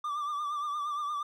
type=tone with vibrato; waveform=triangle; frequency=1179 Hz; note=D6; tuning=6 cents sharp; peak=-29 dBFS; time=0.04-1.23 s; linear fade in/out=5 ms; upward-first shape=triangle; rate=8.6 Hz; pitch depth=64 cents each way; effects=none